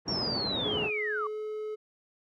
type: band-pass noise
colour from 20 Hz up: pink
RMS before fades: -35 dBFS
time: 0.05-0.91 s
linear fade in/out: 50 ms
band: 130 to 910 Hz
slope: 12 dB/octave
type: linear sweep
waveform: sine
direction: down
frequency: 5588 to 1099 Hz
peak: -30 dBFS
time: 0.08-1.27 s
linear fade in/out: 2 ms
type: tone with pitch glide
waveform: triangle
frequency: 423.5 to 428.7 Hz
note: G#4 to A4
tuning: +34 to -45 cents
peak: -31 dBFS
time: 0.64-1.76 s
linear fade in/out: 20 ms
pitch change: +21 cents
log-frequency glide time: 1.08-1.38 s
effects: none